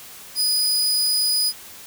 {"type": "tone", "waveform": "sawtooth", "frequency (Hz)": 4963, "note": "D#8", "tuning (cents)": -5, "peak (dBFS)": -15, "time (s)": [0.35, 1.53], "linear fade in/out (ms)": 50, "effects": ["white hiss -41 dBFS RMS until 1.86 s"]}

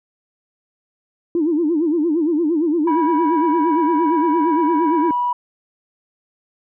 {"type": "tone with vibrato", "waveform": "sine", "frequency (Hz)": 320, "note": "D#4", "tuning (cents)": 49, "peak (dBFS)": -14, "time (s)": [1.35, 5.11], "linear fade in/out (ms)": 2, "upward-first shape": "sine", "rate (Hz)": 8.7, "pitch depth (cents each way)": 160}
{"type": "tone", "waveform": "sine", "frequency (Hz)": 976, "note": "B5", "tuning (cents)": -21, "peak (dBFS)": -16, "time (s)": [2.87, 5.33], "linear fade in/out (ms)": 5}
{"effects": ["tanh soft clip ceiling -9 dBFS"]}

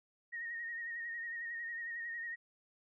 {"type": "tone with vibrato", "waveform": "sine", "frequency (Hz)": 1864.7, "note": "A#6", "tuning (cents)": 0, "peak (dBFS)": -39, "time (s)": [0.32, 2.36], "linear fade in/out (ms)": 20, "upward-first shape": "sine", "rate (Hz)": 11, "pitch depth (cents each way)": 37, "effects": []}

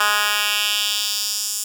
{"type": "tone with high-pass filter sweep", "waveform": "10% pulse", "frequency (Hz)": 207.7, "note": "G#3", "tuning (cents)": 0, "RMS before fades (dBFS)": -21, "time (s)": [0, 1.64], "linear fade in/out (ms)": 5, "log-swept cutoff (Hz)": [1400, 7100], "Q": 1.8, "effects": []}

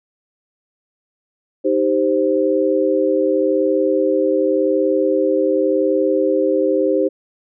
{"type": "chord", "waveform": "sine", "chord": "C minor", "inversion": "first", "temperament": "equal", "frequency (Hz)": [311.1, 392, 523.3], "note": ["Eb4", "G4", "C5"], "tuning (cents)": [0, 0, 0], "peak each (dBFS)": [-19, -18, -17], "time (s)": [1.64, 7.09], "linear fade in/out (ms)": 20, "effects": []}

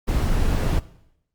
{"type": "noise", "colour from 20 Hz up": "brown", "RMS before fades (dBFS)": -20, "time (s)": [0.07, 0.8], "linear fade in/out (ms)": 20, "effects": ["noise-tail reverb RT60 0.8 s tail -18 dB re dry", "Opus 48 kbps"]}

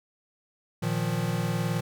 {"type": "chord", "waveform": "square", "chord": "Bb suspended fourth", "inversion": "none", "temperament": "equal", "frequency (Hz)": [116.54, 155.56, 174.61], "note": ["Bb2", "Eb3", "F3"], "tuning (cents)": [0, 0, 0], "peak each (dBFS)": -31, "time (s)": [0.82, 1.81], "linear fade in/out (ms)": 10, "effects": []}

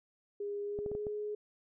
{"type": "tone with pitch glide", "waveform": "sine", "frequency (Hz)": [407.8, 419.3], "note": ["G#4", "G#4"], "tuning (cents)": [-32, 17], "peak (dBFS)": -35, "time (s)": [0.4, 1.35], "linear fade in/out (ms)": 5, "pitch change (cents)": 49, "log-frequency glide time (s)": [0.62, 1.02]}
{"type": "clicks", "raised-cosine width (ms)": 2, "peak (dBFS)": -29, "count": 5, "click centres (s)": [0.789, 0.862, 0.916, 0.951, 1.068]}
{"effects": []}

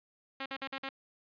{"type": "tone bursts", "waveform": "5% pulse", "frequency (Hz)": 269.8, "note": "C#4", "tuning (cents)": -47, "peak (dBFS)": -25, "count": 5, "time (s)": [0.4, 0.891], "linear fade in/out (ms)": 5, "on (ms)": 59, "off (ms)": 49, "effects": ["resampled to 11025 Hz"]}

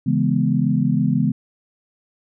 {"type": "chord", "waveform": "sine", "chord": "C# minor seventh", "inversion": "none", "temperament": "equal", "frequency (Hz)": [138.59, 164.81, 207.7, 246.9], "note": ["C#3", "E3", "G#3", "B3"], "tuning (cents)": [0, 0, 0, 0], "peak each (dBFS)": -21, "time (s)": [0.06, 1.32], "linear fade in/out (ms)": 10, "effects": []}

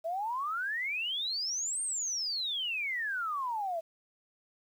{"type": "exponential two-way sweep", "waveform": "sine", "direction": "up then down", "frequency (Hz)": [636, 8870, 636], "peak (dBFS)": -31, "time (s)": [0.04, 3.81], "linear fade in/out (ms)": 20, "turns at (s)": 1.82, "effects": ["10-bit"]}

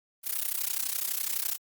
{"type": "noise with amplitude modulation", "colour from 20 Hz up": "blue", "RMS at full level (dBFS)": -27, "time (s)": [0.23, 1.58], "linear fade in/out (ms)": 50, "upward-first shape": "sine", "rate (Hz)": 31.9, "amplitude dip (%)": 85, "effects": ["Opus 32 kbps"]}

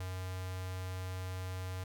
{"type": "tone with notch filter", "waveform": "square", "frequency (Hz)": 92.5, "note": "F#2", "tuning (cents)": 0, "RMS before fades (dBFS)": -40, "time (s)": [0, 1.84], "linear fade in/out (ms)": 5, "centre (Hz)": 220, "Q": 0.57, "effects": []}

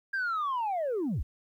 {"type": "linear sweep", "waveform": "sine", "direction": "down", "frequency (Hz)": [1619, 36.71], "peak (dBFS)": -26, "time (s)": [0.13, 1.23], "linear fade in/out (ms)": 10, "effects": ["tanh soft clip ceiling -26 dBFS", "11-bit"]}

